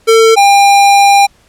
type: tone pair in turn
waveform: square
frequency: 449.4 / 800.7 Hz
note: A4 / G5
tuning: +37 / +37 cents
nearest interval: minor seventh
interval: 1000 cents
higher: second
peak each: -4 dBFS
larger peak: neither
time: 0.07-0.36 / 0.36-1.27 s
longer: second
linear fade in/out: 20 ms
effects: pink hiss -49 dBFS RMS until 1.48 s + low-pass 10000 Hz 12 dB/octave